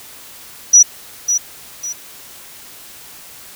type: tone with echo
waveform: sine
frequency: 5860 Hz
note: F#8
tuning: 18 cents flat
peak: -3 dBFS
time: 0.73-0.83 s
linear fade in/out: 10 ms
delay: 550 ms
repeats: 2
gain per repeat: -9 dB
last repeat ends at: 1.93 s
effects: white hiss -38 dBFS RMS until 3.55 s